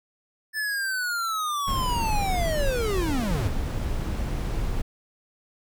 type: linear sweep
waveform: square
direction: down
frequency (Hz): 1760 to 61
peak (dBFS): -26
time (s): 0.53-3.52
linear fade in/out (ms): 50
type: noise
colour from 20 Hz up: brown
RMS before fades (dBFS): -27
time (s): 1.67-4.82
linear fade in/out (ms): 10
effects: none